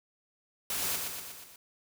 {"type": "noise with echo", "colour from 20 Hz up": "white", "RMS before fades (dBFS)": -33, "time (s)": [0.7, 0.96], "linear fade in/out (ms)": 2, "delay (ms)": 120, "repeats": 5, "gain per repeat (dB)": -4, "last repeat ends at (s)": 1.56, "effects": []}